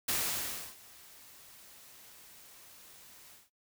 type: noise with ADSR envelope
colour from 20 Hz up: white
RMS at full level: -31 dBFS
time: 0.08-3.5 s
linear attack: 7 ms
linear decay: 660 ms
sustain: -24 dB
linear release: 170 ms
effects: noise-tail reverb RT60 0.1 s tail -18 dB re dry